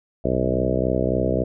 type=harmonic tone with a mistuned harmonic; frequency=63.6 Hz; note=C2; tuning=48 cents flat; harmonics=1 / 2 / 3 / 4 / 5 / 6 / 7 / 8 / 9 / 10; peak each=-28 / -28 / -28 / -28 / -28 / -28 / -28 / -28 / -28 / -28 dBFS; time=0.24-1.44 s; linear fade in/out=10 ms; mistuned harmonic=2; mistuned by=-20 cents; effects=none